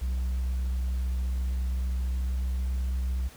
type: tone with pitch glide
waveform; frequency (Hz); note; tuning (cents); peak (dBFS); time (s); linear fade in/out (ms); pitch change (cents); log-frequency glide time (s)
sine; 63.3 to 63.74; B1 to C2; +43 to -45; -23; 0.01-3.29; 20; +12; 1.96-2.55
effects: tanh soft clip ceiling -25 dBFS + pink hiss -51 dBFS RMS until 3.36 s